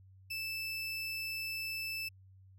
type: tone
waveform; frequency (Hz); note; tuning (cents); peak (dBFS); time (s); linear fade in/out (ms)
30% pulse; 2637; E7; 0; -34; 0.3-2.09; 10
effects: added 95 Hz sine -56 dBFS peak until 2.58 s